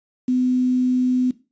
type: tone with quantisation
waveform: sine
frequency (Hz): 252.6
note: B3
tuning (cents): +39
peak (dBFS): -16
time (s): 0.28-1.31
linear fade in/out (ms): 5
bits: 7
effects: noise-tail reverb RT60 0.3 s tail -17 dB re dry + resampled to 16000 Hz